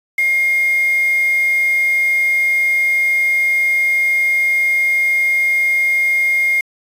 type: tone with quantisation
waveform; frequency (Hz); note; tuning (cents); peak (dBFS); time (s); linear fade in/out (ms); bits
sine; 2131; C7; +31; -12; 0.18-6.61; 5; 5
effects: resampled to 32000 Hz